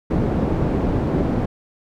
white low-pass noise, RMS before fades -20 dBFS, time 0.1-1.46 s, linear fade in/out 10 ms, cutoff 330 Hz, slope 12 dB/octave, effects none

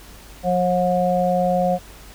harmonic tone, 180 Hz, F#3, 47 cents flat, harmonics 1 / 3 / 4, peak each -22 / -20 / -20 dBFS, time 0.43-1.79 s, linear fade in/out 50 ms, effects added 50 Hz sine -43 dBFS peak until 2.14 s + pink hiss -44 dBFS RMS until 2.14 s

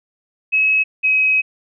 sine tone pair in turn, 2567 / 2542 Hz, E7 / D#7, -47 / +36 cents, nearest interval unison, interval 17 cents, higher first, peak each -12 dBFS, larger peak neither, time 0.52-0.84 / 1.03-1.42 s, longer second, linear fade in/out 20 ms, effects none

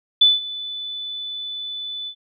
sine tone with ADSR envelope, 3492 Hz, A7, 14 cents flat, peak -8 dBFS, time 0.21-2.15 s, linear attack 8 ms, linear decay 180 ms, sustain -19 dB, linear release 77 ms, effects none

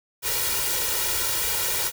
white noise with comb filter, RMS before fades -25 dBFS, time 0.22-1.92 s, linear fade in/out 50 ms, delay 2.1 ms, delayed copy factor +0.95, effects none

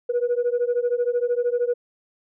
sine beating tone pair, 478.8 / 491.8 Hz, A#4 / B4, +46 / -7 cents, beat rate 13 Hz, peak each -21 / -22 dBFS, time 0.09-1.74 s, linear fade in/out 10 ms, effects tanh soft clip ceiling -15 dBFS

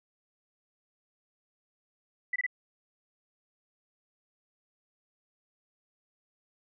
sine tone bursts, 1986 Hz, B6, 9 cents sharp, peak -27 dBFS, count 3, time 2.33-2.465 s, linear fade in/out 5 ms, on 29 ms, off 24 ms, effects none

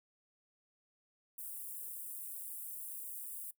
white high-pass noise, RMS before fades -45 dBFS, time 1.38-3.51 s, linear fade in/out 5 ms, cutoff 8700 Hz, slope 48 dB/octave, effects noise-tail reverb RT60 0.1 s tail -19 dB re dry

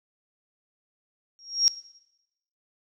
sine tone with exponential growth, 5588 Hz, F8, in tune, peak -13 dBFS, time 1.39-1.68 s, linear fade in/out 0 ms, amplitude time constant 62 ms, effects noise-tail reverb RT60 0.9 s tail -18 dB re dry

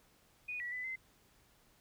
sine tone with pitch steps, 2472 / 1939 / 2000 / 2061 Hz, D#7 / B6 / B6 / C7, -12 / -32 / +21 / -27 cents, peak -38 dBFS, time 0.48-0.96 s, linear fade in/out 10 ms, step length 120 ms, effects pink hiss -68 dBFS RMS until 1.8 s

